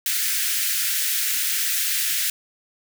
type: high-pass noise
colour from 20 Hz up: white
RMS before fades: -23 dBFS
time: 0.06-2.3 s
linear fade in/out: 2 ms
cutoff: 1500 Hz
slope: 48 dB/octave
effects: none